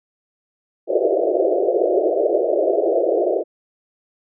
pink band-pass noise, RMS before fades -18 dBFS, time 0.87-3.44 s, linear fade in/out 50 ms, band 340 to 680 Hz, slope 96 dB/octave, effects none

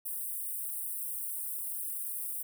white high-pass noise, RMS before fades -37 dBFS, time 0.05-2.43 s, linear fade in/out 10 ms, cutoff 8500 Hz, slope 96 dB/octave, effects none

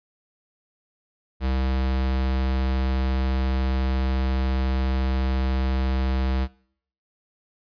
square tone, 65.3 Hz, C2, 3 cents flat, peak -22 dBFS, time 1.4-6.48 s, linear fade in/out 50 ms, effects noise-tail reverb RT60 0.6 s tail -21 dB re dry + resampled to 11025 Hz

